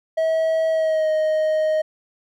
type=tone with pitch glide; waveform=triangle; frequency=644 to 623.5 Hz; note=E5 to D#5; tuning=-41 to +3 cents; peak=-15 dBFS; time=0.17-1.82 s; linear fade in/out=10 ms; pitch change=-56 cents; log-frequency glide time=0.7-1.1 s; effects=none